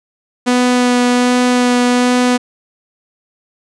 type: tone with vibrato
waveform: sawtooth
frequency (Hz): 246.9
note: B3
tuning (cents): 0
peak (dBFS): -6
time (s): 0.46-2.38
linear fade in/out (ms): 20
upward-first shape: sine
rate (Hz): 1.3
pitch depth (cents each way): 10
effects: resampled to 22050 Hz